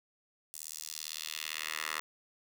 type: tone with high-pass filter sweep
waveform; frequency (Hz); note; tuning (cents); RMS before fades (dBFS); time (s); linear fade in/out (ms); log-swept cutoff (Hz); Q
10% pulse; 77.78; D#2; 0; -40; 0.54-2; 0; 8100 to 1400; 1.3
effects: none